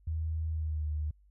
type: tone with pitch glide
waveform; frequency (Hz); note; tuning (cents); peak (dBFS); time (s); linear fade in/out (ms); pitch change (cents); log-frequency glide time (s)
sine; 79.8 to 75.85; D#2 to D#2; +44 to -44; -30; 0.07-1.11; 5; -88; 0.51-0.88
effects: added 50 Hz sine -59 dBFS peak until 1.3 s